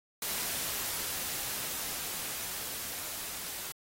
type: noise with level ramp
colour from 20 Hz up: white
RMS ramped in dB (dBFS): -34 to -40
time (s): 0.22-3.72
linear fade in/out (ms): 2
effects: AAC 48 kbps